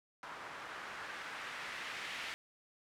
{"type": "noise with low-pass filter sweep", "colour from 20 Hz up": "blue", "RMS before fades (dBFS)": -45, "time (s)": [0.23, 2.34], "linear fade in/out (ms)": 0, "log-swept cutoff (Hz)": [1200, 2300], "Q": 1.4, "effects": []}